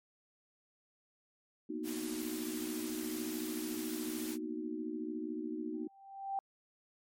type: chord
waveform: sine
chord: B major seventh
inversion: third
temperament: equal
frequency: 233.1 / 246.9 / 311.1 / 370 Hz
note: A#3 / B3 / D#4 / F#4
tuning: 0 / 0 / 0 / 0 cents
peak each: -44 / -45 / -39 / -44 dBFS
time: 1.69-5.88 s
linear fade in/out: 10 ms
type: noise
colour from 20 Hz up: white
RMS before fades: -45 dBFS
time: 1.83-4.38 s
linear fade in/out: 50 ms
type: tone with exponential growth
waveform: sine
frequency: 784 Hz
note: G5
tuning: in tune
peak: -31 dBFS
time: 5.74-6.39 s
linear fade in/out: 1 ms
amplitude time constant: 140 ms
effects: MP3 64 kbps